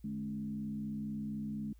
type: tone with frequency modulation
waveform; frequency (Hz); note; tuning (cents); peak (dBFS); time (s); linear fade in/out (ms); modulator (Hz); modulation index
sine; 211.9; G#3; +35; -36; 0.04-1.73; 5; 64.1; 0.73
effects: added 54 Hz sine -55 dBFS peak until 1.79 s + white hiss -75 dBFS RMS until 1.79 s